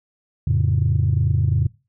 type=chord; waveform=sine; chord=F augmented; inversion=none; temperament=equal; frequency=87.31 / 110 / 138.59 Hz; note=F2 / A2 / C#3; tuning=0 / 0 / 0 cents; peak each=-19 dBFS; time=0.47-1.67 s; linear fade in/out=5 ms; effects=noise-tail reverb RT60 0.3 s tail -23 dB re dry + tanh soft clip ceiling -9 dBFS